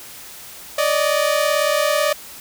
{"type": "tone pair together", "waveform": "sawtooth", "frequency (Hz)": [576.9, 615], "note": ["D5", "D#5"], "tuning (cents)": [-31, -20], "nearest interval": "minor second", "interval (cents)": 111, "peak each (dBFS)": -15, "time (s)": [0.78, 2.13], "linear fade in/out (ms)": 5, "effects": ["white hiss -38 dBFS RMS until 2.4 s"]}